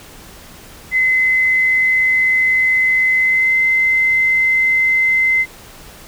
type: tone with pitch glide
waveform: sine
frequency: 2044 to 2065 Hz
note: C7 to C7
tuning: -41 to -23 cents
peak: -11 dBFS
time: 0.91-5.46 s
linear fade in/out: 50 ms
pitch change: +18 cents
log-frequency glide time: 3.19-3.56 s
effects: pink hiss -39 dBFS RMS until 6.07 s